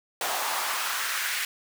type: noise with high-pass filter sweep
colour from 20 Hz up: pink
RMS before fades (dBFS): -29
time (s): 0.21-1.45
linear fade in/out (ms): 2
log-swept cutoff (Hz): 710 to 1900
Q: 1.8
effects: none